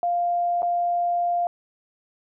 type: tone with dropouts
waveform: sine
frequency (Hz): 698.5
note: F5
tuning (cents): 0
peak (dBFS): -20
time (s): 0.03-1.47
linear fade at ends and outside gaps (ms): 1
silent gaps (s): 0.621-0.629
effects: none